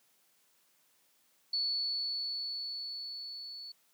sine tone with level ramp, 4435 Hz, C#8, in tune, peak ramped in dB -29 to -43 dBFS, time 1.53-3.72 s, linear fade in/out 5 ms, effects white hiss -70 dBFS RMS until 3.93 s + high-pass 150 Hz 12 dB/octave

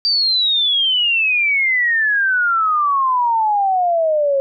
sine exponential sweep, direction down, 4699 to 540 Hz, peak -13 dBFS, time 0.05-4.4 s, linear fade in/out 0 ms, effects none

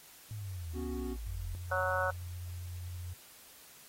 sine exponential sweep, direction down, 110 to 42.66 Hz, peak -38 dBFS, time 0.31-1.55 s, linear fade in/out 0 ms
triangle chord, B suspended second, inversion none, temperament equal, 246.9 / 277.2 / 370 Hz, B3 / C#4 / F#4, 0 / 0 / 0 cents, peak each -39 / -41 / -39 dBFS, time 0.73-1.17 s, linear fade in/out 50 ms
sine tone, 88.5 Hz, F2, 23 cents sharp, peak -39 dBFS, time 1.26-3.14 s, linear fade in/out 10 ms
harmonic tone, 185 Hz, F#3, in tune, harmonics 3 / 4 / 5 / 6 / 7 / 8, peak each -34 / -39 / -40 / -40 / -37 / -34 dBFS, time 1.71-2.11 s, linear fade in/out 10 ms
effects white hiss -56 dBFS RMS until 3.88 s + AAC 48 kbps

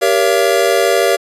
square chord, G diminished seventh, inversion none, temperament just, 392 / 470.4 / 564.5 / 677.4 Hz, G4 / Bb4 / Db5 / Fb5, 0 / +16 / +31 / +47 cents, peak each -17 dBFS, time 0.01-1.17 s, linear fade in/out 20 ms, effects resampled to 32000 Hz

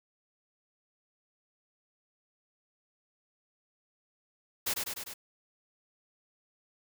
white noise with echo, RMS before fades -31 dBFS, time 4.66-4.74 s, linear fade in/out 10 ms, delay 100 ms, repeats 4, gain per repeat -3 dB, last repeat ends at 5.14 s, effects none

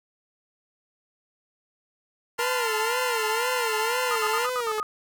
25% pulse chord, F major, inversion first, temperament equal with one note detuned, 880 / 1029.7 / 1396.9 Hz, A5 / C6 / F6, 0 / -28 / 0 cents, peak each -27 dBFS, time 2.38-4.47 s, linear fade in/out 20 ms
sawtooth tone with vibrato, 466.2 Hz, A#4, in tune, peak -23 dBFS, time 2.39-4.8 s, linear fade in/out 0 ms, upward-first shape sine, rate 2 Hz, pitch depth 140 cents each way
sine tone bursts, 1244 Hz, D#6, 1 cent flat, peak -26 dBFS, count 7, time 4.11-4.829 s, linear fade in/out 0 ms, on 47 ms, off 65 ms
effects none

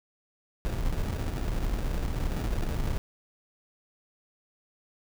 brown noise with sample-and-hold, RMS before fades -29 dBFS, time 0.65-2.98 s, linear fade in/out 0 ms, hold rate 1050 Hz, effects none

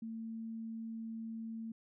sine tone, 225.2 Hz, A3, 40 cents sharp, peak -40 dBFS, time 0.02-1.72 s, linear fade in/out 5 ms, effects none

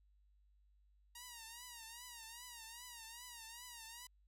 5% pulse tone with vibrato, 942 Hz, A#5, 18 cents sharp, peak -39 dBFS, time 1.15-4.07 s, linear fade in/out 5 ms, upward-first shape triangle, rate 2.5 Hz, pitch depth 110 cents each way, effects added 50 Hz sine -68 dBFS peak until 4.27 s

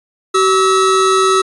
square tone pair together, 380.8 / 1298 Hz, F#4 / E6, +50 / -27 cents, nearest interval octave + major sixth, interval 2123 cents, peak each -13 dBFS, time 0.34-1.42 s, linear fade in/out 10 ms, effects resampled to 24000 Hz

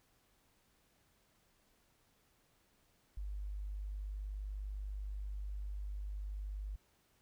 sine tone, 50.2 Hz, G1, 42 cents sharp, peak -39 dBFS, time 3.17-6.76 s, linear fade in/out 5 ms, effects pink hiss -73 dBFS RMS until 7.21 s

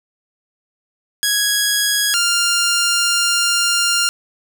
10% pulse tone pair in turn, 1661.2 / 1396.9 Hz, G#6 / F6, 0 / 0 cents, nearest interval minor third, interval 300 cents, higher first, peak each -6 dBFS, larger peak neither, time 1.23-2.14 / 2.14-4.09 s, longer second, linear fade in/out 0 ms, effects none

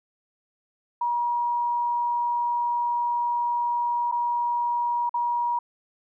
sine tone with dropouts, 956 Hz, A#5, 43 cents sharp, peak -22 dBFS, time 1.01-5.59 s, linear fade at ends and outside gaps 5 ms, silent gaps 4.115-4.122 / 5.094-5.141 s, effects none

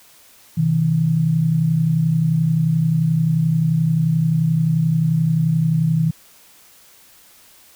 sine tone pair together, 130 / 161.44 Hz, C3 / E3, -11 / -36 cents, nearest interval major third, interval 375 cents, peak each -21 / -15 dBFS, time 0.57-6.11 s, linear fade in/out 10 ms, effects white hiss -49 dBFS RMS until 7.75 s

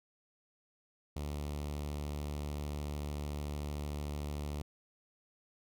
sawtooth tone with notch filter, 73.42 Hz, D2, in tune, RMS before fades -39 dBFS, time 1.16-4.62 s, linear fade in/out 5 ms, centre 1600 Hz, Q 1.6, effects none

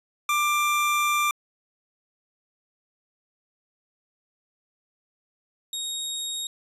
25% pulse tone pair in turn, 1185 / 3751 Hz, D6 / A#7, +15 / +10 cents, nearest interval octave + minor sixth, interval 1995 cents, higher second, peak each -17 / -25 dBFS, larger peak first, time 0.29-1.31 / 5.73-6.47 s, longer first, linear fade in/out 2 ms, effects resampled to 32000 Hz

